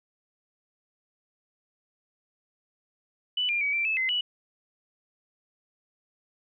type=tone with pitch steps; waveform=sine; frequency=2978 / 2395 / 2271 / 2349 / 2609 / 2056 / 2946 Hz; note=F#7 / D7 / C#7 / D7 / E7 / C7 / F#7; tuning=+11 / +33 / +41 / 0 / -18 / -31 / -8 cents; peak=-24 dBFS; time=3.37-4.21 s; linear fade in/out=5 ms; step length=120 ms; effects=none